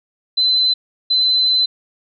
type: tone bursts at uneven times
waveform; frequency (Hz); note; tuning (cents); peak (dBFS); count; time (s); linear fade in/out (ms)
sine; 4044; B7; +40; -12; 2; 0.37-0.74 / 1.1-1.66; 10
effects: none